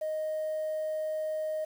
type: tone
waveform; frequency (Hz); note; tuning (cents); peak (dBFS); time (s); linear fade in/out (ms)
sine; 622.3; D#5; 0; -28; 0.01-1.65; 10
effects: tanh soft clip ceiling -28 dBFS + 9-bit